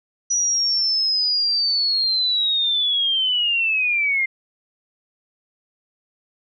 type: linear sweep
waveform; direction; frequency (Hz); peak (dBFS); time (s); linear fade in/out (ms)
sine; down; 5870 to 2093; -17; 0.3-4.26; 10
effects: none